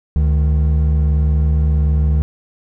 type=tone pair together; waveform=triangle; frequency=72.7 / 154.05 Hz; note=D2 / D#3; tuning=-17 / -17 cents; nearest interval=octave + minor second; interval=1300 cents; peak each=-10 / -18 dBFS; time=0.16-2.22 s; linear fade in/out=0 ms; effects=none